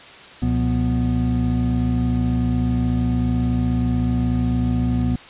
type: tone cluster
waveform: triangle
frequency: 67.4 / 121 / 177.4 / 245.9 Hz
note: C#2 / B2 / F3 / B3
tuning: -48 / -35 / +27 / -7 cents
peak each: -21 / -20 / -26 / -19 dBFS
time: 0.42-5.16 s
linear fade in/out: 5 ms
effects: white hiss -41 dBFS RMS until 5.29 s + resampled to 8000 Hz